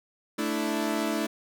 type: chord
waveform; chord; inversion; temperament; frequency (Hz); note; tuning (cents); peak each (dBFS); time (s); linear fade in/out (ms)
sawtooth; A suspended fourth; none; equal; 220 / 293.7 / 329.6; A3 / D4 / E4; 0 / 0 / 0; -27; 0.38-1.27; 10
effects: none